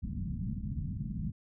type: low-pass noise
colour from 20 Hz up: white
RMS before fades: -36 dBFS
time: 0.02-1.32 s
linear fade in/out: 20 ms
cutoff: 220 Hz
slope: 48 dB/octave
effects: none